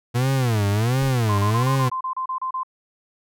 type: tone with vibrato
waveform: 40% pulse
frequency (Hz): 116.54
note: A#2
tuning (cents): 0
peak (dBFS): -17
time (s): 0.14-1.9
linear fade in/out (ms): 20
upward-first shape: sine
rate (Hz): 1.4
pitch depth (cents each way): 260
type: noise with exponential decay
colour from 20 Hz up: brown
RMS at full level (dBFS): -30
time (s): 1.02-1.29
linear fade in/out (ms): 2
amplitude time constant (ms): 58
type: tone bursts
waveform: sine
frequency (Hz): 1039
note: C6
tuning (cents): -12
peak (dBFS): -23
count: 11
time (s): 1.29-2.633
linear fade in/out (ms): 5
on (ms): 93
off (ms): 32
effects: none